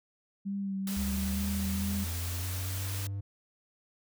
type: tone with vibrato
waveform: sine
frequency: 196 Hz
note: G3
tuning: in tune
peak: -31 dBFS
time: 0.45-2.05 s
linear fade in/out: 20 ms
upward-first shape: sine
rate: 2.2 Hz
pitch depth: 25 cents each way
type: noise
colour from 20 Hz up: white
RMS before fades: -40 dBFS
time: 0.87-3.07 s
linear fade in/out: 2 ms
type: linear sweep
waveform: triangle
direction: up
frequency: 69.3 to 100.1 Hz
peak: -31 dBFS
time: 0.96-3.21 s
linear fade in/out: 10 ms
effects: none